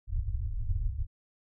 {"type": "low-pass noise", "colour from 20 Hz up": "pink", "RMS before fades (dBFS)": -31, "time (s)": [0.07, 1.07], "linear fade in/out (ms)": 50, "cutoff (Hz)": 110, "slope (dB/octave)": 96, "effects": []}